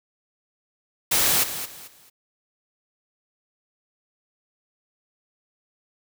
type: noise with echo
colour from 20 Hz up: white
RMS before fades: -20 dBFS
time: 1.11-1.44 s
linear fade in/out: 10 ms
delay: 220 ms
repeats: 3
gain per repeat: -11 dB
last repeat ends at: 2.1 s
effects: none